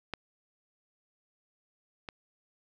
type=clicks; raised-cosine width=0.3 ms; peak=-18 / -23 dBFS; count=2; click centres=0.137 / 2.088 s; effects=none